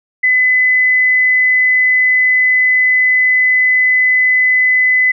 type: tone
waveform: sine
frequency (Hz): 2013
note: B6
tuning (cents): +33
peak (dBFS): -8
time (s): 0.23-5.12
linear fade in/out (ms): 10
effects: none